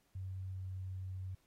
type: tone with pitch glide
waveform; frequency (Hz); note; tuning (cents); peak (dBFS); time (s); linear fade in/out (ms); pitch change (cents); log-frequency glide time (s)
sine; 94.2 to 93.66; F#2 to F#2; +32 to +22; -40; 0.15-1.35; 5; -10; 0.45-0.67
effects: pink hiss -75 dBFS RMS until 1.46 s + AAC 48 kbps